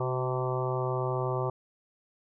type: harmonic tone with a mistuned harmonic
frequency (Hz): 128.4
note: C3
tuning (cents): -32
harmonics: 1 / 3 / 4 / 5 / 6 / 7 / 8 / 9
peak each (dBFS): -31 / -33 / -36 / -37 / -41 / -38 / -41 / -38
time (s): 0-1.5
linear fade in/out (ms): 5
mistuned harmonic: 3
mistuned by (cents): -26
effects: none